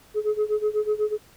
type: tone with tremolo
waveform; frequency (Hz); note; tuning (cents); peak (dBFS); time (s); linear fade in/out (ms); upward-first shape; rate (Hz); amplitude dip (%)
sine; 424.2; G#4; +37; -16; 0.14-1.18; 50; sine; 8.1; 90
effects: tanh soft clip ceiling -17 dBFS + pink hiss -54 dBFS RMS until 1.36 s